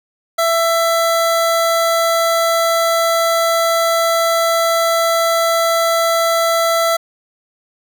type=tone; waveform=25% pulse; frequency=666 Hz; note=E5; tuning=18 cents sharp; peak=-9 dBFS; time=0.38-6.97 s; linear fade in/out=10 ms; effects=none